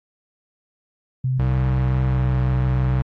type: tone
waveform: sine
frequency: 129.1 Hz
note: C3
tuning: 23 cents flat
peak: -18 dBFS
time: 1.24-3.02 s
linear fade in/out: 5 ms
type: tone with pitch glide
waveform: square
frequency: 64 to 63.16 Hz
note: C2 to B1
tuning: -38 to +39 cents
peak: -22 dBFS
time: 1.39-3.02 s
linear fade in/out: 5 ms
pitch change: -23 cents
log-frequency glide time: 2.11-2.23 s
effects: low-pass 2000 Hz 12 dB/octave + AAC 32 kbps